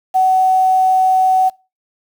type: tone with quantisation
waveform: sine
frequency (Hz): 751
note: F#5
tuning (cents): +26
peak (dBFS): -9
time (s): 0.14-1.5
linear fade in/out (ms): 20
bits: 6
effects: noise-tail reverb RT60 0.3 s tail -25 dB re dry